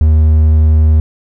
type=tone; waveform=triangle; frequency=77.78 Hz; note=D#2; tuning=in tune; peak=-3 dBFS; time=0.01-1 s; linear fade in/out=0 ms; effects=none